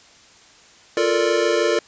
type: chord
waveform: square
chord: Bb major seventh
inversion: second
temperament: equal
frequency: 349.2 / 440 / 466.2 / 587.3 Hz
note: F4 / A4 / Bb4 / D5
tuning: 0 / 0 / 0 / 0 cents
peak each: -23 dBFS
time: 0.97-1.79 s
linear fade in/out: 2 ms
effects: white hiss -49 dBFS RMS until 1.87 s + resampled to 16000 Hz